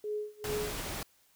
sine tone with tremolo, 421.3 Hz, G#4, 25 cents sharp, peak -31 dBFS, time 0.04-0.73 s, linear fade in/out 2 ms, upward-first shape sine, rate 2.4 Hz, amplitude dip 95%
pink noise, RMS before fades -38 dBFS, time 0.44-1.03 s, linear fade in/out 2 ms
effects white hiss -67 dBFS RMS until 1.35 s

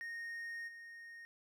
triangle tone with level steps, 1854 Hz, A#6, 10 cents flat, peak -40 / -48 dBFS, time 0.01-1.25 s, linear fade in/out 0 ms, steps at 0.67 s, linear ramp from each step 20 ms, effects none

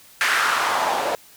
white noise with band-pass filter sweep, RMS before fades -21 dBFS, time 0.21-1.15 s, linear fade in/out 0 ms, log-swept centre 1700 to 600 Hz, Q 2.4, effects white hiss -49 dBFS RMS until 1.36 s

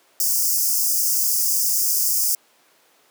white high-pass noise, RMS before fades -20 dBFS, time 0.2-2.35 s, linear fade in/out 2 ms, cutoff 4900 Hz, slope 96 dB/octave, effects pink hiss -57 dBFS RMS until 3.1 s + high-pass 400 Hz 12 dB/octave

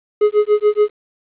triangle tone with tremolo, 419.5 Hz, G#4, 17 cents sharp, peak -6 dBFS, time 0.21-0.9 s, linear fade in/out 5 ms, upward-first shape sine, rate 7 Hz, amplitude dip 100%, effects resampled to 8000 Hz + 8-bit

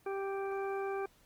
harmonic tone, 392 Hz, G4, in tune, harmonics 1 / 2 / 3 / 4 / 6, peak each -35 / -41 / -45 / -47 / -51 dBFS, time 0.06-1.06 s, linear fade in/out 5 ms, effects pink hiss -66 dBFS RMS until 1.25 s + Opus 24 kbps

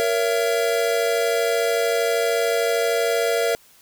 square chord, A# diminished, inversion none, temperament just, 466.2 / 559.4 / 671.3 Hz, A#4 / C#5 / E5, 0 / +16 / +31 cents, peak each -22 / -27 / -24 dBFS, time 0-3.55 s, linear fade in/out 0 ms, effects white hiss -53 dBFS RMS until 3.81 s

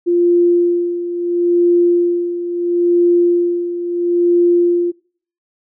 sine tone with tremolo, 348.2 Hz, F4, 5 cents flat, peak -8 dBFS, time 0.06-4.92 s, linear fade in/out 20 ms, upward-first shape sine, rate 0.74 Hz, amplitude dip 70%, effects noise-tail reverb RT60 0.5 s tail -24 dB re dry

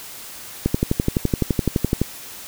click train, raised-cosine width 3 ms, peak -4 dBFS, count 17, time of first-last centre 0.66-2.016 s, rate 11.8 Hz, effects white hiss -37 dBFS RMS until 2.47 s

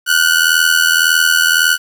sawtooth ring-modulated tone, 1480 Hz, F#6, in tune, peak -3 dBFS, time 0.06-1.78 s, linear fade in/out 50 ms, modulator 40.9 Hz, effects 7-bit

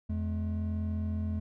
triangle tone pair together, 84.77 / 213.6 Hz, E2 / G#3, +49 / +49 cents, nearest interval octave + major third, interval 1600 cents, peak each -29 / -33 dBFS, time 0.09-1.4 s, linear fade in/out 10 ms, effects none

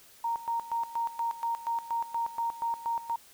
sine tone with tremolo, 928 Hz, A#5, 8 cents flat, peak -27 dBFS, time 0.24-3.16 s, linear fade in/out 5 ms, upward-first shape square, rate 4.2 Hz, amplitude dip 80%, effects white hiss -56 dBFS RMS until 3.33 s

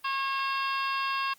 harmonic tone with a mistuned harmonic, 543 Hz, C#5, 36 cents flat, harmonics 2 / 3 / 4 / 5 / 6 / 7 / 8 / 9, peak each -29 / -36 / -44 / -34 / -42 / -45 / -45 / -42 dBFS, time 0.04-1.34 s, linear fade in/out 10 ms, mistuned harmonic 7, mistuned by -69 cents, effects white hiss -60 dBFS RMS until 1.38 s + Opus 32 kbps

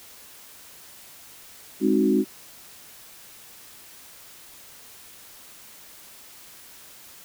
sine chord, Ab dominant seventh, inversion none, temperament equal with one note detuned, 207.7 / 265 / 311.1 / 370 Hz, Ab3 / C4 / Eb4 / Gb4, 0 / +22 / 0 / 0 cents, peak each -23 dBFS, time 1.8-2.25 s, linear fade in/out 50 ms, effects white hiss -47 dBFS RMS until 7.24 s

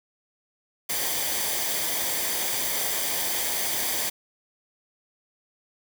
white noise with comb filter, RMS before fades -27 dBFS, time 0.89-4.1 s, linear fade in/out 10 ms, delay 0.74 ms, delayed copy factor -0.55, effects none

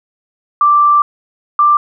sine tone pair in turn, 1174.7 / 1181 Hz, D6 / D6, 0 / +9 cents, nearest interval unison, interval 9 cents, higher second, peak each -6 dBFS, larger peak neither, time 0.61-1.02 / 1.59-1.77 s, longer first, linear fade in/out 2 ms, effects none

